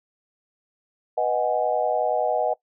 sine chord, G# minor seventh, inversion first, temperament equal, 493.9 / 622.3 / 740 / 830.6 Hz, B4 / D#5 / F#5 / G#5, 0 / 0 / 0 / 0 cents, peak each -27 / -24 / -24 / -29 dBFS, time 1.17-2.54 s, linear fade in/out 10 ms, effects noise-tail reverb RT60 0.1 s tail -21 dB re dry

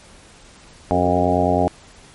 harmonic tone with a mistuned harmonic, 89.4 Hz, F2, 41 cents sharp, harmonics 1 / 2 / 3 / 4 / 5 / 6 / 7 / 8 / 9, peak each -24 / -24 / -22 / -26 / -24 / -27 / -21 / -22 / -23 dBFS, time 0.91-1.68 s, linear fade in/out 0 ms, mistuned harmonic 4, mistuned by +42 cents, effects pink hiss -46 dBFS RMS until 2.14 s + MP3 48 kbps

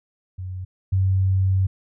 sine tone pair in turn, 92.5 / 95.05 Hz, F#2 / F#2, 0 / +47 cents, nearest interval unison, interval 47 cents, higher second, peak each -28 / -16 dBFS, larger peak second, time 0.38-0.65 / 0.92-1.67 s, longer second, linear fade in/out 10 ms, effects none

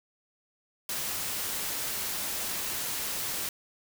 white noise, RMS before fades -33 dBFS, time 0.89-3.49 s, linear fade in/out 2 ms, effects none

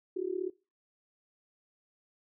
sine tone with amplitude modulation, 368 Hz, F#4, 9 cents flat, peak -27 dBFS, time 0.16-0.5 s, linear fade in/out 10 ms, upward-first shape sine, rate 36.1 Hz, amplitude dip 90%, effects noise-tail reverb RT60 0.3 s tail -23 dB re dry

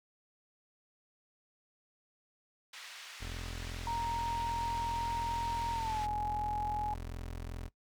white band-pass noise, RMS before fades -49 dBFS, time 2.73-6.06 s, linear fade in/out 5 ms, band 1200 to 3900 Hz, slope 12 dB/octave
25% pulse tone, 42.64 Hz, F1, 41 cents flat, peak -36 dBFS, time 3.2-7.69 s, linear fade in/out 20 ms
sine tone with pitch glide, 932.3 to 840.2 Hz, A#5 to G#5, 0 to +20 cents, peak -33 dBFS, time 3.87-6.94 s, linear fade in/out 2 ms, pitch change -180 cents, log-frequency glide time 5.72-6.04 s
effects noise-tail reverb RT60 0.1 s tail -18 dB re dry

